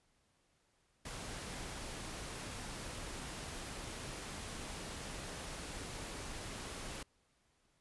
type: noise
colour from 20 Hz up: pink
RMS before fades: -45 dBFS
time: 1.05-7.03 s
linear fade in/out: 5 ms
effects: pink hiss -75 dBFS RMS until 7.8 s + resampled to 24000 Hz